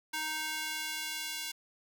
square tone with high-pass filter sweep, 311.1 Hz, D#4, in tune, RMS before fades -37 dBFS, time 0.13-1.52 s, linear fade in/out 10 ms, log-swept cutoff 1300 to 2900 Hz, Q 0.89, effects none

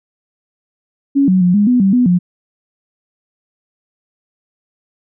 sine tone with pitch steps, 278.1 / 186.3 / 178.5 / 205.8 / 247.9 / 193.8 / 247.7 / 177.8 Hz, C#4 / F#3 / F3 / G#3 / B3 / G3 / B3 / F3, +6 / +12 / +38 / -16 / +7 / -20 / +5 / +31 cents, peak -8 dBFS, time 1.15-2.19 s, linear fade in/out 20 ms, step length 130 ms, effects none

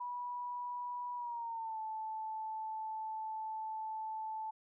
sine tone with pitch glide, 977 to 875.5 Hz, B5 to A5, -19 to -9 cents, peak -38 dBFS, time 0-4.51 s, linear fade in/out 10 ms, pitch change -190 cents, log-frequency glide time 1.15-1.79 s, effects none

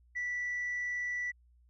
sine tone, 1963 Hz, B6, 11 cents flat, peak -31 dBFS, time 0.15-1.32 s, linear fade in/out 20 ms, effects tanh soft clip ceiling -30 dBFS + added 60 Hz sine -61 dBFS peak until 1.69 s

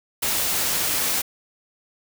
white noise, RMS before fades -23 dBFS, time 0.22-1.22 s, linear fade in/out 10 ms, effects none

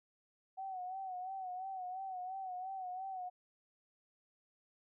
sine tone with vibrato, 749 Hz, F#5, 21 cents sharp, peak -40 dBFS, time 0.57-3.3 s, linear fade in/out 20 ms, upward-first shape sine, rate 2.9 Hz, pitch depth 61 cents each way, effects none

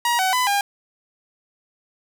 sawtooth tone with pitch steps, 952 / 753 / 1003 / 806 Hz, A#5 / F#5 / B5 / G5, +36 / +30 / +26 / +48 cents, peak -14 dBFS, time 0.05-0.61 s, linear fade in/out 2 ms, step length 140 ms, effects none

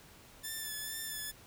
5% pulse tone with vibrato, 1753 Hz, A6, 7 cents flat, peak -28 dBFS, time 0.43-1.32 s, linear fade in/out 20 ms, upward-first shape sine, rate 2.2 Hz, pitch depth 32 cents each way, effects pink hiss -57 dBFS RMS until 1.46 s

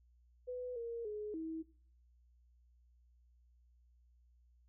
sine tone with pitch steps, 498.1 / 466.3 / 421.5 / 322.1 Hz, B4 / A#4 / G#4 / E4, +15 / +1 / +26 / -40 cents, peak -39 dBFS, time 0.47-1.63 s, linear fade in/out 20 ms, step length 290 ms, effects noise-tail reverb RT60 0.5 s tail -19 dB re dry + added 60 Hz sine -65 dBFS peak until 4.68 s

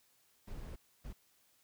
brown noise bursts at uneven times, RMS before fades -45 dBFS, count 2, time 0.47-0.76 / 1.04-1.13 s, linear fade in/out 10 ms, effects white hiss -71 dBFS RMS until 1.63 s

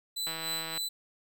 sawtooth tone with tremolo, 3996 Hz, B7, 20 cents sharp, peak -28 dBFS, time 0.16-0.89 s, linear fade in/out 10 ms, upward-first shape sine, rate 3.4 Hz, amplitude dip 65%
click train, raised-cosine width 0.3 ms, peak -23 dBFS, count 83, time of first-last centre 0.27-0.776 s, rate 162 Hz
effects none

